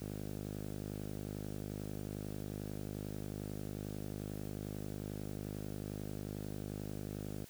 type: tone with band-pass filter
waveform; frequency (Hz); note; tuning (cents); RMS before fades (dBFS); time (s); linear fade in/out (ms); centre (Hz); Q
5% pulse; 51.2; G#1; -24; -43; 0-7.45; 10; 130; 0.62
effects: white hiss -58 dBFS RMS until 7.49 s